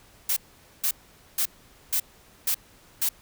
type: noise bursts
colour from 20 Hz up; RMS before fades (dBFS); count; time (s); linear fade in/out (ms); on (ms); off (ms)
blue; -24; 6; 0.29-3.09; 5; 75; 470
effects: pink hiss -55 dBFS RMS until 3.21 s